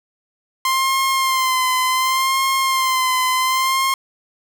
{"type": "tone with vibrato", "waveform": "sawtooth", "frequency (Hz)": 1046.5, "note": "C6", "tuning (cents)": 0, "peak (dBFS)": -12, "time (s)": [0.65, 3.94], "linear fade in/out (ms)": 2, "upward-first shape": "sine", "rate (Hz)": 0.68, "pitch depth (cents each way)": 39, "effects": []}